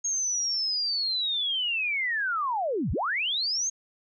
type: linear two-way sweep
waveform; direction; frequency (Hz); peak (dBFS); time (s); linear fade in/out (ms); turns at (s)
sine; down then up; 6560 to 51.9 to 6560; -25; 0.04-3.7; 10; 2.92
effects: none